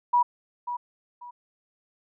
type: tone with echo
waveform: sine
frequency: 970 Hz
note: B5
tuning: 31 cents flat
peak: -17 dBFS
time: 0.13-0.23 s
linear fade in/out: 10 ms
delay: 540 ms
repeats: 2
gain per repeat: -11 dB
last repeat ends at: 1.31 s
effects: none